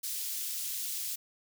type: high-pass noise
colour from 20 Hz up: white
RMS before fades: -36 dBFS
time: 0.03-1.16 s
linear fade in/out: 10 ms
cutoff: 3900 Hz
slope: 12 dB/octave
effects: none